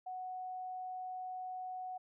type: tone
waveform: sine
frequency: 740 Hz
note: F#5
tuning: in tune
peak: -40 dBFS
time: 0.06-1.98 s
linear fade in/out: 10 ms
effects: none